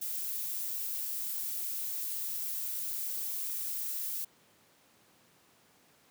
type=noise; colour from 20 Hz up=violet; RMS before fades=-36 dBFS; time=0.01-4.25 s; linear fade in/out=10 ms; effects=pink hiss -64 dBFS RMS until 6.1 s + high-pass 150 Hz 12 dB/octave